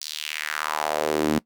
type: tone with high-pass filter sweep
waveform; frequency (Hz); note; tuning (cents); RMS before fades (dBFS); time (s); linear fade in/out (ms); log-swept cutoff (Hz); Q
sawtooth; 76.5; D#2; -29; -26; 0.01-1.39; 5; 4900 to 230; 2.6
effects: noise-tail reverb RT60 0.1 s tail -20 dB re dry